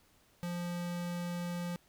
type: tone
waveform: square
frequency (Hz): 174.61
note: F3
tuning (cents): 0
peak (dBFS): -36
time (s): 0.43-1.76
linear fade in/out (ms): 0
effects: pink hiss -67 dBFS RMS until 1.88 s